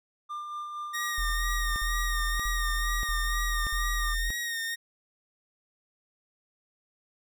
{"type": "tone with tremolo", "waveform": "triangle", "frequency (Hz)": 1196, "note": "D6", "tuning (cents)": 31, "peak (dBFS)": -31, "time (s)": [0.29, 4.15], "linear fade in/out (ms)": 20, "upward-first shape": "sine", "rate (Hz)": 4.3, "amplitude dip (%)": 35}
{"type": "tone with vibrato", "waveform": "sawtooth", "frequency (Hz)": 1862, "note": "A#6", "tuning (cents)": -2, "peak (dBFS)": -27, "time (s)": [0.93, 4.76], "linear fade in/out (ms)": 20, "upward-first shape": "sine", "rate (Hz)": 2.1, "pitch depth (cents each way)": 35}
{"type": "tone bursts", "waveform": "sine", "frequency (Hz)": 41, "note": "E1", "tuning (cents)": -9, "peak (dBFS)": -28, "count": 5, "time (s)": [1.18, 4.304], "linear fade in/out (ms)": 0, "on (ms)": 580, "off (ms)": 56}
{"effects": []}